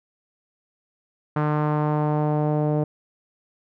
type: tone with low-pass filter sweep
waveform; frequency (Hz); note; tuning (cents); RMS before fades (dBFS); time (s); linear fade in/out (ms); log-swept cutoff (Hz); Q
sawtooth; 150.6; D3; +44; -22; 1.36-2.84; 5; 1300 to 590; 1.9
effects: none